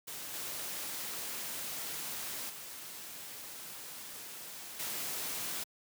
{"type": "noise with level steps", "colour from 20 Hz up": "white", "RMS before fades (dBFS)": [-43, -40, -46, -38], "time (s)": [0.07, 5.64], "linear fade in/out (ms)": 10, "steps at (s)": [0.33, 2.49, 4.79], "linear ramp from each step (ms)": 10, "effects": ["high-pass 100 Hz 12 dB/octave"]}